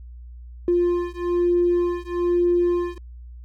triangle beating tone pair, 349.6 / 350.7 Hz, F4 / F4, +2 / +7 cents, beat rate 1.1 Hz, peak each -18 dBFS, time 0.68-2.98 s, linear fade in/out 2 ms, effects tanh soft clip ceiling -13 dBFS + added 60 Hz sine -37 dBFS peak until 3.44 s

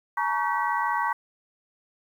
sine tone cluster, 858 / 938 / 1124 / 1533 / 1940 Hz, A5 / A#5 / C#6 / G6 / B6, -44 / +11 / +24 / -39 / -31 cents, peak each -31 / -27 / -28 / -32 / -33 dBFS, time 0.17-1.13 s, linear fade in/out 5 ms, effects 9-bit

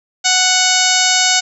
harmonic tone, 740 Hz, F#5, in tune, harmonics 1 / 2 / 3 / 4 / 5 / 6 / 7 / 8 / 9 / 10, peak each -20 / -20 / -20 / -20 / -20 / -20 / -20 / -20 / -20 / -20 dBFS, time 0.24-1.41 s, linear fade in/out 20 ms, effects none

